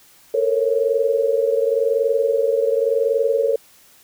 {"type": "tone cluster", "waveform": "sine", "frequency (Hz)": [447.4, 468.3, 551], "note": ["A4", "A#4", "C#5"], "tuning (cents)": [29, 8, -11], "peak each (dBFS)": -20, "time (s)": [0.34, 3.56], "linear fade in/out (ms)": 5, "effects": ["white hiss -51 dBFS RMS until 4.03 s"]}